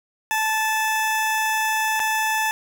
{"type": "tone with dropouts", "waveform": "20% pulse", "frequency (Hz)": 874, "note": "A5", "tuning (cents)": -12, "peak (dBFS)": -15, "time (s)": [0.31, 2.51], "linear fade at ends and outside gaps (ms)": 0, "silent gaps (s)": [1.995, 2.001], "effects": []}